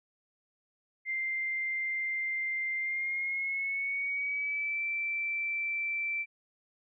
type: tone with pitch glide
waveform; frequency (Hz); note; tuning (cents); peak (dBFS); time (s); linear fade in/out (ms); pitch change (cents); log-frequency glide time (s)
sine; 2093 to 2336; C7 to D7; 0 to -10; -30; 1.05-6.26; 50; +190; 2.77-4.83
effects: none